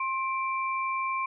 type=tone pair together; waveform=sine; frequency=1058.7 / 2344 Hz; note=C6 / D7; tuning=+20 / -4 cents; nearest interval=octave + major second; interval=1376 cents; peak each=-28 / -33 dBFS; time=0-1.26 s; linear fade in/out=5 ms; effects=none